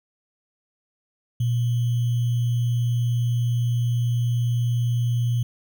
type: tone with sample-and-hold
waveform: sine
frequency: 119.7 Hz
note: A#2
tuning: 46 cents sharp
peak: -19 dBFS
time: 1.4-5.43 s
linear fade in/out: 5 ms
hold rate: 3150 Hz
effects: none